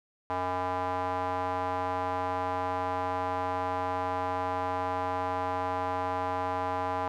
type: tone with band-pass filter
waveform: square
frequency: 91.2 Hz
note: F#2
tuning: 24 cents flat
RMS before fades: -31 dBFS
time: 0.3-7.08 s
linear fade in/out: 0 ms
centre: 900 Hz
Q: 3
effects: none